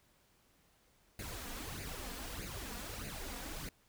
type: noise with flanger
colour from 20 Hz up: pink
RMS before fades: -44 dBFS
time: 1.19-3.69 s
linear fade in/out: 2 ms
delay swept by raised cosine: 0.44 to 4.24 ms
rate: 1.6 Hz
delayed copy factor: +0.75
effects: pink hiss -70 dBFS RMS until 3.88 s